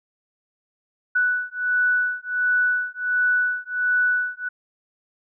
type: beating tone pair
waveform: sine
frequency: 1482 / 1483.4 Hz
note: F#6 / F#6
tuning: +2 / +4 cents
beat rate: 1.4 Hz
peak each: -22 dBFS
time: 1.15-4.49 s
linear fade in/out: 10 ms
effects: none